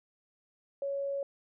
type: tone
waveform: sine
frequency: 557 Hz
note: C#5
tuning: 8 cents sharp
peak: -31 dBFS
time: 0.82-1.23 s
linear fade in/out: 2 ms
effects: none